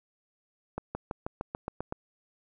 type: accelerating click train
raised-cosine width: 1 ms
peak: -19 dBFS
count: 9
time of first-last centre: 0.78-1.924 s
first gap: 170 ms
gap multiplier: 0.95
effects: none